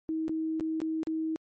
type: tone with dropouts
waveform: sine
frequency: 318.7 Hz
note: D#4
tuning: 42 cents sharp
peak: -28 dBFS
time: 0.09-1.36 s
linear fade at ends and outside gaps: 0 ms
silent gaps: 0.281-0.294 / 0.598-0.608 / 0.803-0.817 / 1.032-1.071 s
effects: MP3 32 kbps